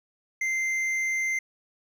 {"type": "tone with hard clipping", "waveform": "triangle", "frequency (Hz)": 2084, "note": "C7", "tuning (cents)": -7, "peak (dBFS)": -26, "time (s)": [0.41, 1.39], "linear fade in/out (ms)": 5, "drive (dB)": 9, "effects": []}